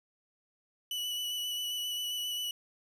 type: tone with vibrato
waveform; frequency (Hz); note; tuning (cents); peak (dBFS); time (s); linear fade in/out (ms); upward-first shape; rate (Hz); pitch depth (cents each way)
40% pulse; 2960; F#7; 0; -32; 0.91-2.51; 2; square; 7.5; 13
effects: none